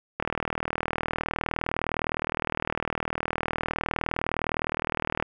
click train, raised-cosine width 0.5 ms, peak -11 dBFS, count 200, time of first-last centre 0.2-5.225 s, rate 39.6 Hz, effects none

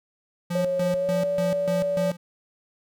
square tone with tremolo, 174.5 Hz, F3, 1 cent flat, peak -26 dBFS, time 0.5-2.17 s, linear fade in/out 10 ms, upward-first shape square, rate 3.4 Hz, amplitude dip 80%
sine tone with pitch glide, 546 to 574.1 Hz, C#5 to D5, -26 to -39 cents, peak -22 dBFS, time 0.55-2.11 s, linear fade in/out 5 ms, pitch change +87 cents, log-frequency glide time 0.92-1.18 s
effects none

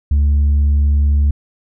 sine tone, 72.2 Hz, D2, 29 cents flat, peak -7 dBFS, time 0.11-1.31 s, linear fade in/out 5 ms, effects tanh soft clip ceiling -9 dBFS

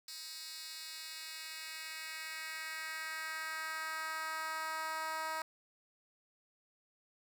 10% pulse tone with high-pass filter sweep, 317.4 Hz, D#4, 35 cents sharp, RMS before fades -42 dBFS, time 0.08-5.42 s, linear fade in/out 2 ms, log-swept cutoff 4400 to 870 Hz, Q 1.6, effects none

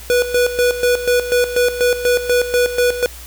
square tone with tremolo, 490 Hz, B4, 14 cents flat, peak -12 dBFS, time 0.1-3.06 s, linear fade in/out 0 ms, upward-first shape square, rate 4.1 Hz, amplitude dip 70%, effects added 60 Hz sine -35 dBFS peak until 3.26 s + white hiss -37 dBFS RMS until 3.26 s

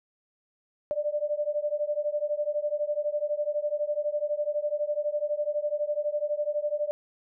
sine beating tone pair, 587.3 / 599.3 Hz, D5 / D5, 0 / +35 cents, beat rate 12 Hz, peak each -29 / -29 dBFS, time 0.91-6.91 s, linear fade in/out 0 ms, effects none

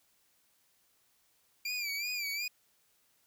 25% pulse tone with vibrato, 2361 Hz, D7, 9 cents sharp, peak -30 dBFS, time 1.65-2.48 s, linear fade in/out 5 ms, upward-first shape sine, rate 2.7 Hz, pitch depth 87 cents each way, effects white hiss -71 dBFS RMS until 3.26 s

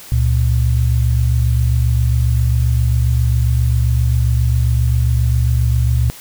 sine tone pair together, 70.13 / 117.6 Hz, C#2 / A#2, +21 / +16 cents, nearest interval major sixth, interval 895 cents, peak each -14 dBFS, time 0.12-6.1 s, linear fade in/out 0 ms, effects white hiss -37 dBFS RMS until 6.2 s

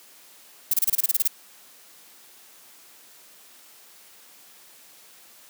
violet noise bursts, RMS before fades -20 dBFS, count 11, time 0.71-1.277 s, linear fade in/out 5 ms, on 27 ms, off 27 ms, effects white hiss -51 dBFS RMS until 5.49 s + high-pass 200 Hz 12 dB/octave

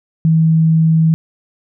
sine tone, 161.1 Hz, E3, 39 cents flat, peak -8 dBFS, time 0.25-1.14 s, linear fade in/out 0 ms, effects none

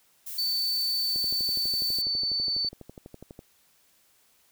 violet noise, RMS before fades -37 dBFS, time 0.26-2.02 s, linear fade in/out 10 ms
sine tone, 4518 Hz, C#8, 32 cents sharp, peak -25 dBFS, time 0.38-2.69 s, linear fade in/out 5 ms
click train, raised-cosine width 2 ms, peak -29 dBFS, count 28, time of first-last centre 1.16-3.391 s, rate 12.1 Hz
effects white hiss -64 dBFS RMS until 4.51 s

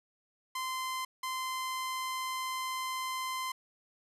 sawtooth tone pair in turn, 1036 / 1036 Hz, C6 / C6, -17 / -17 cents, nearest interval unison, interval 0 cents, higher neither, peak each -30 / -30 dBFS, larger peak neither, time 0.55-1.05 / 1.23-3.52 s, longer second, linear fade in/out 5 ms, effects resampled to 32000 Hz

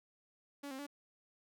sawtooth tone with pitch steps, 283.7 / 265 / 286.7 Hz, C#4 / C4 / D4, +40 / +22 / -42 cents, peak -39 dBFS, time 0.63-0.867 s, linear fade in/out 10 ms, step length 79 ms, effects none

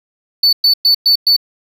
triangle tone bursts, 4491 Hz, C#8, 22 cents sharp, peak -6 dBFS, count 5, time 0.43-1.365 s, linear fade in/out 5 ms, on 99 ms, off 110 ms, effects none

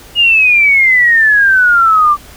sine exponential sweep, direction down, 2882 to 1163 Hz, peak -5 dBFS, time 0.15-2.17 s, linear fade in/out 50 ms, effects added 50 Hz sine -40 dBFS peak until 2.36 s + pink hiss -37 dBFS RMS until 2.36 s

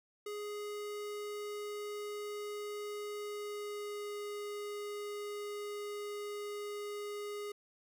square tone with pitch glide, 415.3 to 412.9 Hz, G#4 to G#4, 0 to -10 cents, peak -40 dBFS, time 0.26-7.52 s, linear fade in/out 5 ms, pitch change -10 cents, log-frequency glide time 3.17-4.16 s, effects none

